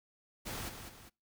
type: noise with echo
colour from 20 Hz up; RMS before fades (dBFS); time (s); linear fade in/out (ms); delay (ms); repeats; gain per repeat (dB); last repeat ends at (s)
pink; -41; 0.45-0.7; 20; 200; 2; -7; 1.1
effects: noise-tail reverb RT60 0.3 s tail -26 dB re dry